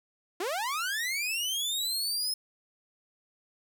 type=linear sweep; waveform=sawtooth; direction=up; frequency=325.9 to 5180 Hz; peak=-26 dBFS; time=0.4-2.34 s; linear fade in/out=5 ms; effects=none